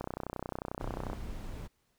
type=click train; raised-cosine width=1 ms; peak=-22 dBFS; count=36; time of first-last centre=0.01-1.132 s; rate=31.2 Hz
type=noise; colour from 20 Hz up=brown; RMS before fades=-40 dBFS; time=0.79-1.68 s; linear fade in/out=20 ms
effects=pink hiss -75 dBFS RMS until 1.98 s